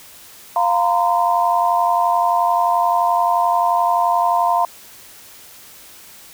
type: chord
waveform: sine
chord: F suspended fourth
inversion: none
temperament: equal with one note detuned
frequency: 698.5 / 932.3 / 1023.8 Hz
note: F5 / Bb5 / C6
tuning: 0 / 0 / -38 cents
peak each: -17 / -18 / -19 dBFS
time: 0.56-4.65 s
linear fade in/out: 2 ms
effects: white hiss -42 dBFS RMS until 6.33 s